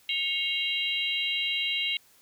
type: tone cluster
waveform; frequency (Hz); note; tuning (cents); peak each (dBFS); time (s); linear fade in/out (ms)
sine; 2181 / 2800 / 3193 / 3902; C#7 / F7 / G7 / B7; -29 / +4 / +31 / -22; -33 / -29 / -33 / -33; 0.09-1.97; 2
effects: white hiss -60 dBFS RMS until 2.21 s